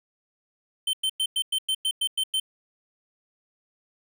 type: tone bursts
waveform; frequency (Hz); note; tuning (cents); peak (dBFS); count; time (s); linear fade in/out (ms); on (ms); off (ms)
square; 3097; G7; -22; -23; 10; 0.87-2.4; 5; 63; 100
effects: none